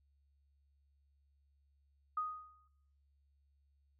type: tone with exponential decay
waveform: sine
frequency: 1244.5 Hz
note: D#6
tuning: in tune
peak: -32 dBFS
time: 2.17-2.68 s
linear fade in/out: 5 ms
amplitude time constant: 110 ms
effects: noise-tail reverb RT60 0.7 s tail -20 dB re dry + added 70 Hz sine -70 dBFS peak until 3.99 s